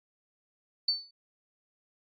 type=tone with exponential decay; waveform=sine; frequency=4502 Hz; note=C#8; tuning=26 cents sharp; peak=-21 dBFS; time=0.88-1.11 s; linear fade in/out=5 ms; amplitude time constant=50 ms; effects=AAC 64 kbps